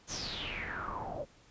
pink noise with low-pass filter sweep, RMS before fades -39 dBFS, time 0.07-1.26 s, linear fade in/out 50 ms, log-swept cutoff 6700 to 530 Hz, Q 7.5, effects pink hiss -62 dBFS RMS until 1.5 s + resampled to 16000 Hz

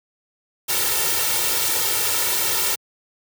white noise with comb filter, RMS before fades -21 dBFS, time 0.68-2.76 s, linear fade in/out 20 ms, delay 2.2 ms, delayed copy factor +0.95, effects high-pass 100 Hz 12 dB/octave

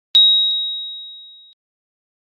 sine tone with exponential decay, 3800 Hz, A#7, 33 cents sharp, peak -5 dBFS, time 0.15-1.53 s, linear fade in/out 0 ms, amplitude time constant 300 ms, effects Opus 32 kbps

